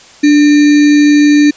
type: tone with sample-and-hold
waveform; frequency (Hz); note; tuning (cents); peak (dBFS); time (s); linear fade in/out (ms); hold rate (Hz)
sine; 293.7; D4; 0; -3; 0.23-1.51; 10; 2100
effects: white hiss -38 dBFS RMS until 1.56 s + resampled to 16000 Hz

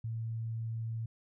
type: tone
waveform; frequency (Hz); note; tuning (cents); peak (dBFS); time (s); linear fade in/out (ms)
sine; 113.3; A#2; -49; -34; 0.04-1.06; 5
effects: none

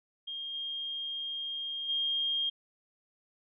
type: tone with level steps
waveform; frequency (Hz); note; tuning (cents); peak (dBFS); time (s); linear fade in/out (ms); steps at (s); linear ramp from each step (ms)
sine; 3223; G7; +47; -36 / -34 / -28; 0.27-2.5; 10; 0.53 / 1.88; 20
effects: none

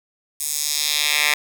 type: tone with high-pass filter sweep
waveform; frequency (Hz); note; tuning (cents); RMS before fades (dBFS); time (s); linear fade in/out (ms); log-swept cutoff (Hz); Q
10% pulse; 148.6; D3; +21; -21; 0.4-1.34; 2; 8700 to 1900; 1.4
effects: none

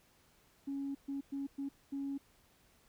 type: tone bursts at uneven times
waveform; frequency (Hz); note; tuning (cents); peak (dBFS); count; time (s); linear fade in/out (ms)
sine; 277.2; C#4; 0; -35; 5; 0.67-0.95 / 1.08-1.21 / 1.32-1.47 / 1.58-1.69 / 1.92-2.18; 10
effects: tanh soft clip ceiling -32 dBFS + pink hiss -68 dBFS RMS until 2.88 s

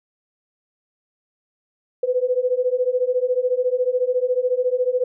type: beating tone pair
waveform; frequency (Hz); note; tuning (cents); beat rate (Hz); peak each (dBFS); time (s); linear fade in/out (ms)
sine; 493.9 / 507.9; B4 / B4; 0 / +48; 14; -21 / -20; 2.03-5.04; 5
effects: none

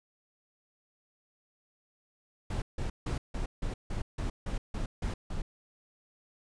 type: noise bursts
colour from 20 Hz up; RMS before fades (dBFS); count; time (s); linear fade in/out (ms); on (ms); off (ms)
brown; -33; 11; 2.5-5.42; 5; 120; 160
effects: resampled to 22050 Hz

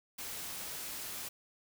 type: noise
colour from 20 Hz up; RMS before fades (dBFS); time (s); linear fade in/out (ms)
white; -42; 0.18-1.29; 10
effects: none

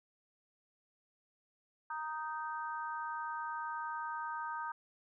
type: harmonic tone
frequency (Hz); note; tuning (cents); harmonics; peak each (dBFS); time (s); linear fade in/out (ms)
310.7; D#4; -2; 3 / 4 / 5; -40 / -42 / -44; 1.9-4.72; 5
effects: none

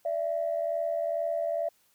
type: tone pair together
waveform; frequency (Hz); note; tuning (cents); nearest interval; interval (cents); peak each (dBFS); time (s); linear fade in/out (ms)
sine; 587.3 / 669.5; D5 / E5; 0 / +27; major second; 227; -31 / -28; 0.05-1.69; 5
effects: tanh soft clip ceiling -19 dBFS + white hiss -67 dBFS RMS until 1.94 s

